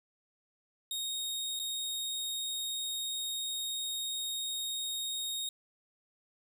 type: tone with dropouts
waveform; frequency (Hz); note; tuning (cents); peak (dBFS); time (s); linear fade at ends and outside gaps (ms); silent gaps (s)
sawtooth; 3729; A#7; 0; -31; 0.91-5.49; 2; 1.592-1.597
effects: none